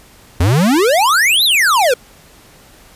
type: exponential two-way sweep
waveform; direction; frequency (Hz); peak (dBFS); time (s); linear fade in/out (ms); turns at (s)
square; up then down; 79.5 to 4169 to 462.4; -10; 0.4-1.94; 5; 1.44
effects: pink hiss -44 dBFS RMS until 2.95 s + resampled to 32000 Hz